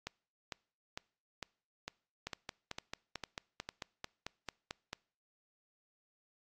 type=two click trains; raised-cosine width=0.2 ms; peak=-22 / -22 dBFS; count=13 / 9; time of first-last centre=2.27-4.931 / 0.07-3.69 s; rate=4.51 / 2.21 Hz; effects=noise-tail reverb RT60 0.5 s tail -26 dB re dry + AAC 48 kbps